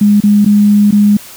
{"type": "tone with dropouts", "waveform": "sine", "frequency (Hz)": 206.3, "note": "G#3", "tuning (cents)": -11, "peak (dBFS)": -4, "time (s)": [0.01, 1.17], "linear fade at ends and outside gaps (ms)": 5, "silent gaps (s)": [[0.204, 0.236], [0.448, 0.46], [0.91, 0.924]], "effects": ["white hiss -33 dBFS RMS until 1.36 s"]}